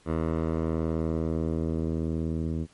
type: tone with low-pass filter sweep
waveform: 10% pulse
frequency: 80.8 Hz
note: E2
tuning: 34 cents flat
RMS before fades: -28 dBFS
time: 0.05-2.67 s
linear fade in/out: 50 ms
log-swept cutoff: 1300 to 260 Hz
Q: 0.77
effects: pink hiss -60 dBFS RMS until 2.73 s + MP3 48 kbps